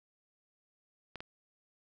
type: clicks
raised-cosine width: 0.3 ms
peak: -26 dBFS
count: 2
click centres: 1.157 / 1.205 s
effects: none